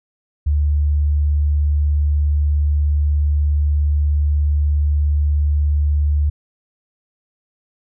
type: tone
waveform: sine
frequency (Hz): 73.6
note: D2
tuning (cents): +4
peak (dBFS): -13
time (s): 0.46-6.3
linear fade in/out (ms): 10
effects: none